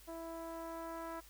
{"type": "tone with low-pass filter sweep", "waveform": "10% pulse", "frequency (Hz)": 330, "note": "E4", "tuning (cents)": 2, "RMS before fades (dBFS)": -45, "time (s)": [0.07, 1.21], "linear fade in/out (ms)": 20, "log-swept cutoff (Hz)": [700, 1200], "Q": 1.2, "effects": ["added 50 Hz sine -60 dBFS peak until 1.29 s", "white hiss -61 dBFS RMS until 1.29 s"]}